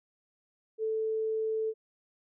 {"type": "tone", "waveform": "sine", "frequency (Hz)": 440, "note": "A4", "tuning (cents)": 0, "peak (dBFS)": -28, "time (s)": [0.78, 1.74], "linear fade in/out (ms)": 50, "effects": []}